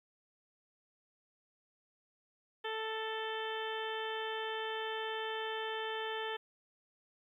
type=harmonic tone; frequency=440.8 Hz; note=A4; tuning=3 cents sharp; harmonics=1 / 2 / 3 / 4 / 5 / 6 / 7 / 8; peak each=-40 / -42 / -47 / -43 / -53 / -51 / -45 / -50 dBFS; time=2.64-6.37 s; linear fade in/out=10 ms; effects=12-bit